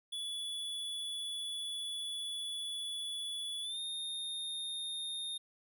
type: tone with pitch glide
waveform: square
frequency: 3423 to 3669 Hz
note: A7 to A#7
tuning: -48 to -28 cents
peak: -38 dBFS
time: 0.12-5.38 s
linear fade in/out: 10 ms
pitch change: +120 cents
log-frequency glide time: 3.62-3.79 s
effects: none